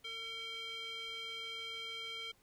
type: tone with band-pass filter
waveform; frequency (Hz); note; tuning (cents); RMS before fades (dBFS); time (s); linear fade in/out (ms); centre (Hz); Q
square; 453.3; A#4; -48; -44; 0.04-2.32; 10; 2900; 7.3
effects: pink hiss -70 dBFS RMS until 2.42 s